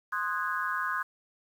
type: chord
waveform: sine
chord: Ab dominant seventh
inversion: first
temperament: equal with one note detuned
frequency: 1046.5 / 1244.5 / 1480 / 1645.9 Hz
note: C6 / Eb6 / Gb6 / Ab6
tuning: 0 / 0 / 0 / -16 cents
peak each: -34 dBFS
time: 0.12-1.03 s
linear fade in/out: 10 ms
effects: 9-bit